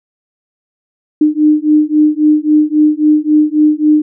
sine beating tone pair, 301.7 / 305.4 Hz, D4 / D#4, +47 / -32 cents, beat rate 3.7 Hz, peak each -10 dBFS, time 1.21-4.02 s, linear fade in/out 5 ms, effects none

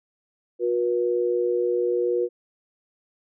sine tone pair together, 361.1 / 481.9 Hz, F#4 / B4, -42 / -43 cents, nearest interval perfect fourth, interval 499 cents, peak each -23 dBFS, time 0.59-2.29 s, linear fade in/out 50 ms, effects none

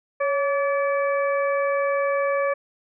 harmonic tone with a mistuned harmonic, 575 Hz, D5, 37 cents flat, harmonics 1 / 2 / 3 / 4, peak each -21 / -27 / -31 / -33 dBFS, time 0.2-2.54 s, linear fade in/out 10 ms, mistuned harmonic 1, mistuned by -54 cents, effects none

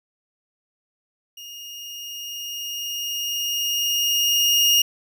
30% pulse tone with level ramp, 2846 Hz, F7, 32 cents sharp, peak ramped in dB -34 to -11 dBFS, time 1.37-4.82 s, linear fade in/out 5 ms, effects none

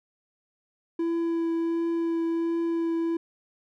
triangle tone with vibrato, 333.3 Hz, E4, 19 cents sharp, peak -22 dBFS, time 0.99-3.17 s, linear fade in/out 5 ms, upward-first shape triangle, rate 1.4 Hz, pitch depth 12 cents each way, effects none

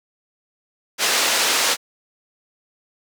white band-pass noise, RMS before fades -19 dBFS, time 0.98-1.77 s, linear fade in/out 50 ms, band 360 to 6200 Hz, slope 12 dB/octave, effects none

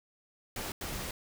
pink noise bursts at uneven times, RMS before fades -38 dBFS, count 2, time 0.56-0.72 / 0.81-1.11 s, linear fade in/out 2 ms, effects none

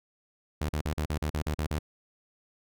sawtooth tone bursts, 76 Hz, D#2, 40 cents flat, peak -24 dBFS, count 10, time 0.61-1.789 s, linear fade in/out 5 ms, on 81 ms, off 41 ms, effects none

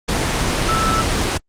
sine tone in noise, 1318.5 Hz, E6, in tune, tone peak -17 dBFS, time 0.68-1.02 s, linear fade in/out 10 ms, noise pink, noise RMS -18 dBFS, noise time 0.08-1.38 s, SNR -2 dB, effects low-pass 8000 Hz 12 dB/octave + Opus 24 kbps

